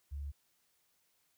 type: tone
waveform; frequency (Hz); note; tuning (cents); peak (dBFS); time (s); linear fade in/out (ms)
sine; 71.2; C#2; +47; -38; 0.11-0.32; 20
effects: white hiss -75 dBFS RMS until 1.37 s